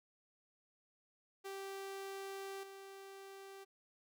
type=tone with level steps; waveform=sawtooth; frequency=390.4 Hz; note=G4; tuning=7 cents flat; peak=-40 / -47 dBFS; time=1.44-3.65 s; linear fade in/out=20 ms; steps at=2.63 s; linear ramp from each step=5 ms; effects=none